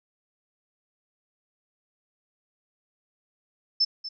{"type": "tone with echo", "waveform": "sine", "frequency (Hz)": 5274, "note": "E8", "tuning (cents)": 0, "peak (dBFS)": -18, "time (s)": [3.8, 3.85], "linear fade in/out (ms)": 10, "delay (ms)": 240, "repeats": 1, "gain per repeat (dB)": -14, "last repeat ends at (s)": 4.09, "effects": []}